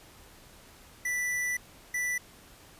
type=tone bursts at uneven times; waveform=square; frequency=1975.5 Hz; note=B6; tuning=in tune; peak=-29 dBFS; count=2; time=1.05-1.57 / 1.94-2.18 s; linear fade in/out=5 ms; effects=pink hiss -54 dBFS RMS until 2.79 s + resampled to 32000 Hz